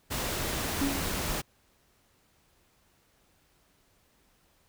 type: noise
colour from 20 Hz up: pink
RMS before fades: -32 dBFS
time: 0.1-1.42 s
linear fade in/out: 20 ms
type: tone with exponential decay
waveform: triangle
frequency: 277.5 Hz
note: C#4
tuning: 2 cents sharp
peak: -22 dBFS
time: 0.81-1.27 s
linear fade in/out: 5 ms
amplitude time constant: 100 ms
effects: pink hiss -67 dBFS RMS until 4.68 s